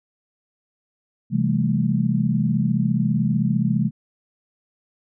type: chord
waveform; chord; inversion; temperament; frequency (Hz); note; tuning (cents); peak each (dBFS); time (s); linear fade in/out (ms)
sine; A minor seventh; first; equal with one note detuned; 130.81 / 164.81 / 200.1 / 220; C3 / E3 / G3 / A3; 0 / 0 / +36 / 0; -23; 1.3-3.91; 50
effects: none